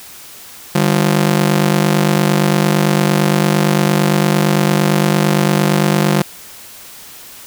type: ring-modulated tone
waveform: sawtooth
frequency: 174.61 Hz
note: F3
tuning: in tune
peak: -4 dBFS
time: 0.75-6.22 s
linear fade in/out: 0 ms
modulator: 24.4 Hz
effects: white hiss -36 dBFS RMS until 7.46 s